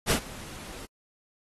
pink noise with ADSR envelope, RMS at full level -22 dBFS, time 0.06-0.86 s, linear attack 50 ms, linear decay 87 ms, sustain -21 dB, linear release 13 ms, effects AAC 32 kbps

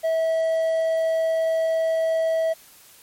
triangle tone, 649 Hz, E5, 27 cents flat, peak -17 dBFS, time 0.03-2.54 s, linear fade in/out 20 ms, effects white hiss -50 dBFS RMS until 3.02 s + MP3 64 kbps

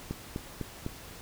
click train, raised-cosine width 3 ms, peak -20 dBFS, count 4, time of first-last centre 0.11-0.864 s, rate 3.98 Hz, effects pink hiss -47 dBFS RMS until 1.21 s

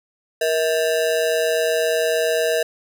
square ring-modulated tone, 558 Hz, C#5, 11 cents sharp, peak -15 dBFS, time 0.41-2.63 s, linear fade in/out 5 ms, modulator 84.3 Hz, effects none

